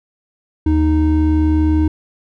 triangle tone pair together, 77.5 / 310 Hz, D#2 / D#4, -6 / -6 cents, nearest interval 2 octaves, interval 2400 cents, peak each -12 dBFS, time 0.66-1.88 s, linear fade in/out 5 ms, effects none

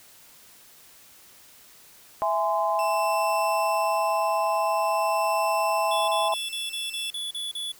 sine chord, E augmented, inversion none, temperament equal with one note detuned, 659.3 / 830.6 / 1032.7 Hz, E5 / G#5 / B#5, 0 / 0 / -23 cents, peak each -26 dBFS, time 2.22-6.34 s, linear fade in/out 0 ms
sawtooth tone with tremolo, 2664 Hz, E7, 18 cents sharp, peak -28 dBFS, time 2.79-7.1 s, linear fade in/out 0 ms, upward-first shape sine, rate 0.45 Hz, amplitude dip 45%
square tone bursts, 3433 Hz, A7, 43 cents flat, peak -30 dBFS, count 9, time 5.91-7.72 s, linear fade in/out 5 ms, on 170 ms, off 35 ms
effects white hiss -52 dBFS RMS until 7.79 s

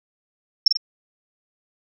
sine tone with echo, 5400 Hz, E8, 41 cents sharp, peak -8 dBFS, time 0.66-0.68 s, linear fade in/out 5 ms, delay 46 ms, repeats 2, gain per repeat -6 dB, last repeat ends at 0.772 s, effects none

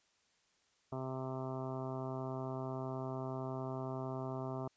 harmonic tone, 130.81 Hz, C3, in tune, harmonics 1 / 2 / 3 / 4 / 5 / 6 / 7 / 8 / 9 / 10, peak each -42 / -45 / -45 / -55 / -45 / -52 / -51 / -53 / -52 / -59 dBFS, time 0.92-4.68 s, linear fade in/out 5 ms, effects white hiss -74 dBFS RMS until 4.76 s + resampled to 16000 Hz

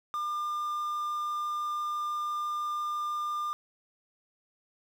triangle tone with quantisation, 1201 Hz, D6, 38 cents sharp, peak -28 dBFS, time 0.14-3.53 s, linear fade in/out 0 ms, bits 9, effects none

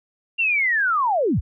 sine linear sweep, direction down, 2794 to 30.87 Hz, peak -17 dBFS, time 0.38-1.41 s, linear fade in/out 20 ms, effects none

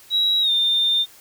sine tone with pitch glide, 3869 to 3610 Hz, B7 to A7, -36 to +44 cents, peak -15 dBFS, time 0.1-1.06 s, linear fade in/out 50 ms, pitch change -120 cents, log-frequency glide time 0.41-0.51 s, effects tanh soft clip ceiling -11 dBFS + white hiss -48 dBFS RMS until 1.2 s

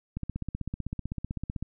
click train, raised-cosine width 5 ms, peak -20 dBFS, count 24, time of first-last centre 0.17-1.626 s, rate 15.8 Hz, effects none

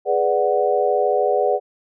sine chord, G# half-diminished seventh, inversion none, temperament equal, 415.3 / 493.9 / 587.3 / 740 Hz, G#4 / B4 / D5 / F#5, 0 / 0 / 0 / 0 cents, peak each -21 dBFS, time 0.05-1.6 s, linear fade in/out 50 ms, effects none

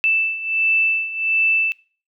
sine beating tone pair, 2645 / 2646.4 Hz, E7 / E7, +5 / +6 cents, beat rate 1.4 Hz, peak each -22 / -18 dBFS, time 0.04-1.72 s, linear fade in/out 0 ms, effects noise-tail reverb RT60 0.4 s tail -21 dB re dry

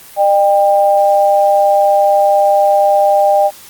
sine tone pair together, 604 / 795.2 Hz, D5 / G5, +48 / +25 cents, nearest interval perfect fourth, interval 477 cents, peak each -10 dBFS, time 0.16-3.51 s, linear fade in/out 50 ms, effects white hiss -37 dBFS RMS until 3.69 s + Opus 32 kbps

